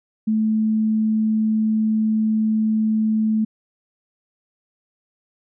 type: tone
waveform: sine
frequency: 218 Hz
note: A3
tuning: 16 cents flat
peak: -16 dBFS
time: 0.27-3.45 s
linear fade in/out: 10 ms
effects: none